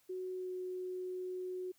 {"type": "tone with pitch glide", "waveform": "sine", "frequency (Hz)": [370, 367], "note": ["F#4", "F#4"], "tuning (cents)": [0, -14], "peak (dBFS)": -38, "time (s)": [0.09, 1.72], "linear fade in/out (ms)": 10, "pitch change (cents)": -14, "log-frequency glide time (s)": [0.35, 0.5], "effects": ["white hiss -71 dBFS RMS until 1.78 s"]}